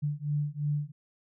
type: beating tone pair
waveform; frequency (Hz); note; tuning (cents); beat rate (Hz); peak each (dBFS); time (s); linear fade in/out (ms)
sine; 145.7 / 148.6; D3 / D3; -13 / +21; 2.9; -31; 0.02-0.92; 20
effects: none